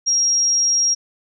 sine tone, 5620 Hz, F8, 10 cents sharp, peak -14 dBFS, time 0.06-0.95 s, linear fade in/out 20 ms, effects none

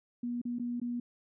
sine tone with dropouts, 241.1 Hz, B3, 41 cents flat, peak -32 dBFS, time 0.23-1 s, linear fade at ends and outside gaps 5 ms, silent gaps 0.416-0.452 / 0.587-0.596 / 0.8-0.815 s, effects none

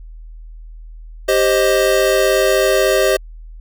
square chord, C minor, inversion second, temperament equal with one note detuned, 392 / 526 / 622.3 Hz, G4 / C5 / Eb5, 0 / +9 / 0 cents, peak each -17 dBFS, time 1.28-3.17 s, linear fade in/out 10 ms, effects added 40 Hz sine -32 dBFS peak until 3.6 s

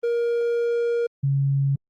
triangle / sine tone pair in turn, 471.3 / 138.35 Hz, A#4 / C#3, +19 / -3 cents, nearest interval octave + major sixth, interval 2122 cents, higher first, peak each -18 / -18 dBFS, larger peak neither, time 0.03-1.07 / 1.23-1.76 s, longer first, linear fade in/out 10 ms, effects Opus 24 kbps

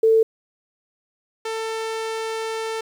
sine / sawtooth tone pair in turn, 445.9 / 445.9 Hz, A4 / A4, +23 / +23 cents, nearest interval unison, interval 0 cents, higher neither, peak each -12 / -21 dBFS, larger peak first, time 0.03-0.23 / 1.45-2.81 s, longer second, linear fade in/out 5 ms, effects low-pass 8000 Hz 12 dB/octave + 8-bit

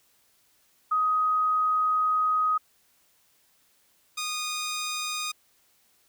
sine / 10% pulse tone pair in turn, 1255 / 1232.7 Hz, D#6 / D#6, +15 / -17 cents, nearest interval unison, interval 32 cents, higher first, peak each -21 dBFS, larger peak neither, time 0.91-2.58 / 4.17-5.32 s, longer first, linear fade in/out 10 ms, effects white hiss -65 dBFS RMS until 6.08 s

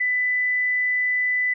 sine tone, 1995 Hz, B6, 17 cents sharp, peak -19 dBFS, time 0-1.54 s, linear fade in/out 10 ms, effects none

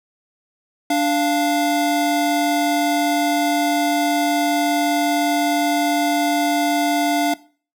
square tone pair together, 292.5 / 695.7 Hz, D4 / F5, -7 / -7 cents, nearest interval octave + minor third, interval 1500 cents, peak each -19 / -20 dBFS, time 0.9-7.34 s, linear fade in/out 5 ms, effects noise-tail reverb RT60 0.4 s tail -19 dB re dry

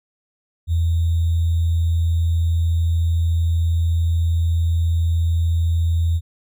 sine tone with sample-and-hold, 83.4 Hz, E2, 21 cents sharp, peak -15 dBFS, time 0.67-6.21 s, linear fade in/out 50 ms, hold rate 3675 Hz, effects none

